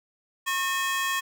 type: ring-modulated tone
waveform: 30% pulse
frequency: 1452 Hz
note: F#6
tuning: 33 cents flat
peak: -19 dBFS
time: 0.46-1.21 s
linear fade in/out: 20 ms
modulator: 365 Hz
effects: none